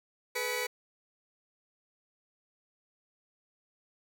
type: tone cluster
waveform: sawtooth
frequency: 423.8 / 494.1 / 1953 / 2265 Hz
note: G#4 / B4 / B6 / C#7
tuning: +35 / +1 / -20 / +37 cents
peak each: -36 / -31 / -35 / -33 dBFS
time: 0.35-0.67 s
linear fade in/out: 10 ms
effects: none